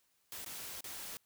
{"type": "noise with dropouts", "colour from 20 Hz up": "white", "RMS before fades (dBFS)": -45, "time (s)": [0.32, 1.17], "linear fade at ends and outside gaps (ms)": 0, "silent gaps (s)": [[0.446, 0.462], [0.807, 0.842]], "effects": ["white hiss -75 dBFS RMS until 1.25 s"]}